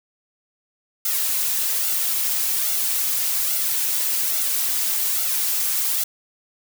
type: noise with flanger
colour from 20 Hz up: blue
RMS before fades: -22 dBFS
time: 1.05-6.04 s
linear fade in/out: 5 ms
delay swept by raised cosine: 1.4 to 4.2 ms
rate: 1.2 Hz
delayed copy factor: +0.7
effects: none

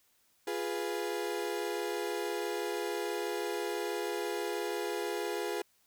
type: chord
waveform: 35% pulse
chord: F diminished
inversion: none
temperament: equal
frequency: 349.2 / 415.3 / 493.9 Hz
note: F4 / Ab4 / Cb5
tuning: 0 / 0 / 0 cents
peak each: -36 / -34 / -38 dBFS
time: 0.47-5.62 s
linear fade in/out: 5 ms
effects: white hiss -70 dBFS RMS until 5.86 s

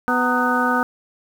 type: harmonic tone with a mistuned harmonic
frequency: 248.7 Hz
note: B3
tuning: 12 cents sharp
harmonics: 1 / 2 / 3 / 4 / 5 / 6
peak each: -22 / -26 / -26 / -24 / -22 / -22 dBFS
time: 0.08-0.83 s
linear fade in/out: 0 ms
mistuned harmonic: 4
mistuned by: -130 cents
effects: 7-bit

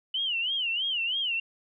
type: tone with vibrato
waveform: sine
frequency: 2960 Hz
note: F#7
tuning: in tune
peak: -26 dBFS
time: 0.14-1.4 s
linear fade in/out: 5 ms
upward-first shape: sine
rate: 3.1 Hz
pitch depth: 170 cents each way
effects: none

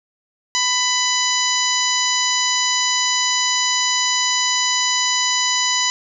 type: harmonic tone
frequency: 996 Hz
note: B5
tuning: 14 cents sharp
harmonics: 1 / 2 / 3 / 4 / 5 / 6 / 7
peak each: -24 / -24 / -24 / -24 / -24 / -24 / -24 dBFS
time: 0.55-5.9 s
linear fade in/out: 0 ms
effects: none

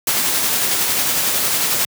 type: noise with tremolo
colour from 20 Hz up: white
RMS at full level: -17 dBFS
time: 0.07-1.85 s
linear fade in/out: 2 ms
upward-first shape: sine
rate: 11 Hz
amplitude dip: 25%
effects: high-pass 100 Hz 12 dB/octave

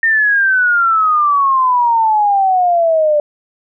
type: exponential sweep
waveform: sine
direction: down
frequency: 1833 to 587.3 Hz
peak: -9 dBFS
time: 0.03-3.2 s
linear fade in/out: 2 ms
effects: none

